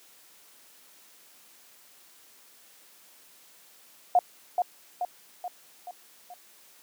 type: tone with echo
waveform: sine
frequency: 718 Hz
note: F5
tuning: 48 cents sharp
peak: -16 dBFS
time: 4.15-4.19 s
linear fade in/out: 2 ms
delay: 430 ms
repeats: 5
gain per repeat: -5 dB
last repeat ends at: 6.34 s
effects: white hiss -56 dBFS RMS until 6.82 s + high-pass 200 Hz 12 dB/octave